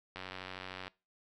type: click train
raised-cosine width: 0.3 ms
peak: -26 dBFS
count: 68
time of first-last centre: 0.16-0.88 s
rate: 93.1 Hz
effects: noise-tail reverb RT60 0.3 s tail -23 dB re dry